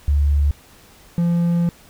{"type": "tone pair in turn", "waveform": ["sine", "triangle"], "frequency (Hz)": [72.1, 171.48], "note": ["D2", "F3"], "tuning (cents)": [-31, -31], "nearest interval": "octave + minor third", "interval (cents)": 1500, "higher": "second", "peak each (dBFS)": -13, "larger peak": "neither", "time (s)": [[0.08, 0.51], [1.18, 1.69]], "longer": "second", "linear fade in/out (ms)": 0, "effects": ["pink hiss -48 dBFS RMS until 1.89 s"]}